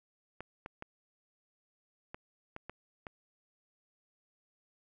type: clicks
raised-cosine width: 0.5 ms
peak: -27 dBFS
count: 7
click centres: 0.406 / 0.661 / 0.824 / 2.145 / 2.564 / 2.696 / 3.068 s
effects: none